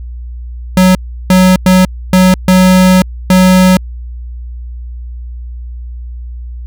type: tone bursts at uneven times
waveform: square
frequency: 185 Hz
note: F#3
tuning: in tune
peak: -4 dBFS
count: 6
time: 0.77-0.95 / 1.3-1.56 / 1.66-1.85 / 2.13-2.34 / 2.48-3.02 / 3.3-3.77 s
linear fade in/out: 2 ms
effects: added 60 Hz sine -21 dBFS peak until 6.66 s